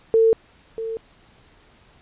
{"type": "tone with echo", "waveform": "sine", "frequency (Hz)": 449.9, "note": "A4", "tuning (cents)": 39, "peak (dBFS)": -12, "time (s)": [0.14, 0.33], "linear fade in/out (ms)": 0, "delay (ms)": 640, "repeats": 1, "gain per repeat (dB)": -13, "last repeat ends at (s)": 0.97, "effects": ["pink hiss -54 dBFS RMS until 2.01 s", "resampled to 8000 Hz"]}